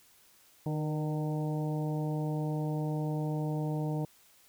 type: harmonic tone with a mistuned harmonic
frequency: 152.5 Hz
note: D#3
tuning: 34 cents flat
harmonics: 1 / 2 / 3 / 4 / 5 / 6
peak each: -31 / -37 / -41 / -43 / -45 / -47 dBFS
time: 0.66-4.05 s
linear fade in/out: 2 ms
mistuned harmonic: 3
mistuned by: +37 cents
effects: white hiss -62 dBFS RMS until 4.48 s